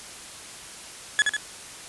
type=tone with echo; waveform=35% pulse; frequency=1700 Hz; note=G#6; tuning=40 cents sharp; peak=-14 dBFS; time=1.19-1.22 s; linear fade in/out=0 ms; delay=73 ms; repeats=2; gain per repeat=-4 dB; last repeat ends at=1.366 s; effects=white hiss -41 dBFS RMS until 1.88 s + resampled to 24000 Hz